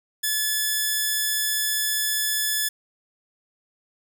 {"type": "tone", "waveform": "5% pulse", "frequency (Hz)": 1725, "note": "A6", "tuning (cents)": -35, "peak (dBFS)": -11, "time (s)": [0.23, 2.69], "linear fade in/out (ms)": 10, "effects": []}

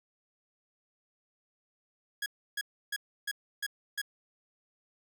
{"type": "tone bursts", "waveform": "sawtooth", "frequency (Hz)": 1661.2, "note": "G#6", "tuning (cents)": 0, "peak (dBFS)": -28, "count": 6, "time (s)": [2.22, 4.016], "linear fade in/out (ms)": 5, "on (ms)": 41, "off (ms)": 310, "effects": []}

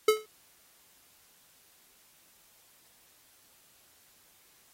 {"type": "tone with exponential decay", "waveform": "square", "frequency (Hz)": 431.4, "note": "A4", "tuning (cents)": -34, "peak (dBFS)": -17, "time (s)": [0.08, 0.26], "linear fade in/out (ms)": 5, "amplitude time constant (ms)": 38, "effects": ["white hiss -62 dBFS RMS until 4.73 s", "AAC 48 kbps"]}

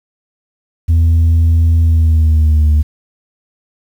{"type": "tone with pitch glide", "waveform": "sine", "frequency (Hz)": [82.41, 75.57], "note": ["E2", "D#2"], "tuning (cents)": [0, -50], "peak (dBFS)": -4, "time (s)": [0.88, 2.83], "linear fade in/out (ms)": 20, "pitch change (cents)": -150, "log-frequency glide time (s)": [1.82, 2.71], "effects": ["tanh soft clip ceiling -6 dBFS", "7-bit"]}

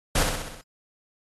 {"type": "noise with echo", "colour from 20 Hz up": "pink", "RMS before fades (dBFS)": -22, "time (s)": [0.15, 0.23], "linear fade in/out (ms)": 5, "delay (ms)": 64, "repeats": 6, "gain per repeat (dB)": -4, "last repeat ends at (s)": 0.614, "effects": ["AAC 32 kbps"]}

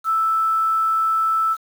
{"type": "tone with quantisation", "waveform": "sine", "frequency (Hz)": 1318.5, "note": "E6", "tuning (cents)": 0, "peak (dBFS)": -16, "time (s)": [0.04, 1.57], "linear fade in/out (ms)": 50, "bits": 7, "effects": []}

